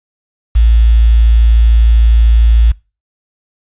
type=tone with quantisation; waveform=sine; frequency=56.5 Hz; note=A1; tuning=47 cents sharp; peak=-4 dBFS; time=0.55-2.72 s; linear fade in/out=10 ms; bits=5; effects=noise-tail reverb RT60 0.3 s tail -23 dB re dry + resampled to 8000 Hz